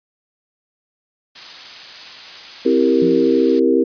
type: noise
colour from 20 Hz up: blue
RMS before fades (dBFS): -28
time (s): 1.35-3.6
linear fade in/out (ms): 10
type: chord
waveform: sine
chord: C dominant seventh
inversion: none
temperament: equal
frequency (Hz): 261.6 / 329.6 / 392 / 466.2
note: C4 / E4 / G4 / Bb4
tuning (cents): 0 / 0 / 0 / 0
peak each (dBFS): -17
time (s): 2.65-3.84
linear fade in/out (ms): 10
type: tone with exponential decay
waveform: sine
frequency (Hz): 174.61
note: F3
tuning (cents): 0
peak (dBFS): -20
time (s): 3.02-3.67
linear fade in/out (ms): 2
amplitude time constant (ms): 140
effects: resampled to 11025 Hz